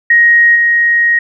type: tone with level steps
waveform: sine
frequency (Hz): 1879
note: A#6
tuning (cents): +13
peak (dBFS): -4 / -7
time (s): 0.1-1.19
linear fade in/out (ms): 5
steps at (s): 0.55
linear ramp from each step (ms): 10
effects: none